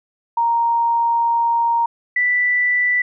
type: tone pair in turn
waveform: sine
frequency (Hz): 932.3 / 1975.5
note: A#5 / B6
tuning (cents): 0 / 0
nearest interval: octave + minor second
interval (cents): 1300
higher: second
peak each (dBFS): -14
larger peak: neither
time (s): 0.37-1.86 / 2.16-3.02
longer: first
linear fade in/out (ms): 5
effects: none